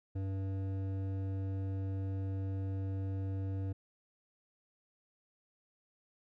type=tone with hard clipping; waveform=sine; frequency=96.5 Hz; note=G2; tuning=27 cents flat; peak=-36 dBFS; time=0.15-3.73 s; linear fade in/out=10 ms; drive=11 dB; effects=none